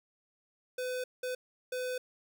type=tone bursts at uneven times; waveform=square; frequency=504 Hz; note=B4; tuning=35 cents sharp; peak=-34 dBFS; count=3; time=0.78-1.04 / 1.23-1.35 / 1.72-1.98 s; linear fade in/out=5 ms; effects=none